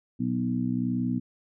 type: harmonic tone with a mistuned harmonic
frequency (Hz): 61.74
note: B1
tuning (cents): 0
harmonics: 2 / 3 / 4 / 5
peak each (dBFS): -32 / -31 / -27 / -36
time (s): 0.19-1.2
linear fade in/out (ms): 20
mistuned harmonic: 2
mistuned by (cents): -27
effects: none